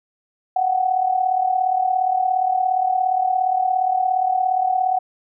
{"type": "tone with amplitude modulation", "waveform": "sine", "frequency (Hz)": 745, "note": "F#5", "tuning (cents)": 12, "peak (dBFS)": -13, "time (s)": [0.56, 4.99], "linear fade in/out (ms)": 5, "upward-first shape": "sine", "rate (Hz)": 37.2, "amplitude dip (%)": 70, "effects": []}